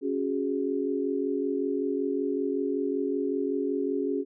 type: chord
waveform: sine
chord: C# suspended fourth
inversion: none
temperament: equal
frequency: 277.2 / 370 / 415.3 Hz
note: C#4 / F#4 / G#4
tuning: 0 / 0 / 0 cents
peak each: -29 / -31 / -30 dBFS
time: 0.01-4.25 s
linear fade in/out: 50 ms
effects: none